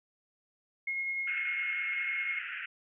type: tone with tremolo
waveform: sine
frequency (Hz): 2157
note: C#7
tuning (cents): -48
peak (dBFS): -30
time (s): 0.87-2.39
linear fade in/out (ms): 5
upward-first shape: sine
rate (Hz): 10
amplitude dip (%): 25
type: band-pass noise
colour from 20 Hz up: pink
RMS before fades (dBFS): -40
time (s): 1.27-2.66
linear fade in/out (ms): 5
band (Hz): 1400 to 2800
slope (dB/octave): 96
effects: none